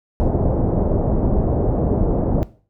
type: low-pass noise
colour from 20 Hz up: pink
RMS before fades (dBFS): -18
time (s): 0.2-2.43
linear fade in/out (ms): 0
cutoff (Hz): 670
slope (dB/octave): 24
effects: noise-tail reverb RT60 0.4 s tail -17 dB re dry